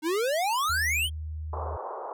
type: exponential sweep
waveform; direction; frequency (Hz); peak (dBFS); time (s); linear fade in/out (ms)
square; up; 300 to 3243; -25; 0.02-1.1; 50
type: tone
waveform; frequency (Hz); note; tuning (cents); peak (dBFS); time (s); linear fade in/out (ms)
sine; 77.78; D#2; 0; -32; 0.69-1.77; 10
type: band-pass noise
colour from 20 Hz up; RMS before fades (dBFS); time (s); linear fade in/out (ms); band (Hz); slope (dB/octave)
white; -36; 1.53-2.13; 2; 400 to 1100; 48
effects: none